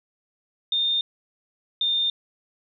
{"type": "tone pair in turn", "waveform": "sine", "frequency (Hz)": [3635, 3622], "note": ["A#7", "A7"], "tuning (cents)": [-44, 49], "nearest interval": "unison", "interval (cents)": 7, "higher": "first", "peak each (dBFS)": -20, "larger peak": "neither", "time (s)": [[0.72, 1.01], [1.81, 2.1]], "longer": "neither", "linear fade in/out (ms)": 2, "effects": []}